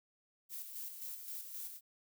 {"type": "noise with tremolo", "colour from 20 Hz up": "violet", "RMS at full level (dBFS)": -44, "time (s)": [0.49, 1.81], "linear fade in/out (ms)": 50, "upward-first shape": "square", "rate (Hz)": 3.8, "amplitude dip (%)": 45, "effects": []}